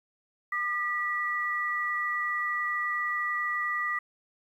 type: tone pair together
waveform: sine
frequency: 1209 / 1948.8 Hz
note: D6 / B6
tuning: +50 / -24 cents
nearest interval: minor sixth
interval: 826 cents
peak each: -31 / -29 dBFS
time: 0.52-3.99 s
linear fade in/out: 5 ms
effects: 10-bit